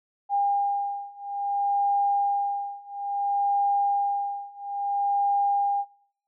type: beating tone pair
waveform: sine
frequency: 805 / 805.59 Hz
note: G5 / G5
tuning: +46 / +47 cents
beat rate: 0.59 Hz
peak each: -27 / -26 dBFS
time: 0.29-5.85 s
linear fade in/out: 50 ms
effects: noise-tail reverb RT60 0.7 s tail -20 dB re dry